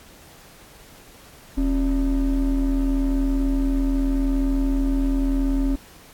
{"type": "ring-modulated tone", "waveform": "triangle", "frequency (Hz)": 156.4, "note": "D#3", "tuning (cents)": 9, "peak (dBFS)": -13, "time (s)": [1.57, 5.76], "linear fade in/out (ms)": 10, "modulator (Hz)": 116, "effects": ["pink hiss -48 dBFS RMS until 6.13 s", "AAC 64 kbps"]}